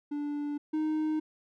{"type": "tone pair in turn", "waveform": "triangle", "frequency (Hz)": [291.9, 310], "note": ["D4", "D#4"], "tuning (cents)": [-10, -6], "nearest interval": "minor second", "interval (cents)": 104, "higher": "second", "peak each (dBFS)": [-29, -25], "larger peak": "second", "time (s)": [[0.11, 0.58], [0.73, 1.2]], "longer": "neither", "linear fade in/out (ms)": 10, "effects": []}